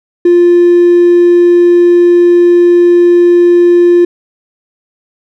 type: tone with hard clipping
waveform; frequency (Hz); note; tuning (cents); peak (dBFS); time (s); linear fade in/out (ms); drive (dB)
triangle; 349.2; F4; 0; -3; 0.25-4.05; 5; 4
effects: none